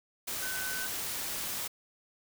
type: tone in noise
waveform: sine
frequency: 1514 Hz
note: F#6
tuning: 39 cents sharp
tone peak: -37 dBFS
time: 0.42-0.87 s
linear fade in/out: 10 ms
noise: white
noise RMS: -36 dBFS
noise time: 0.27-1.68 s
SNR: -4 dB
effects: none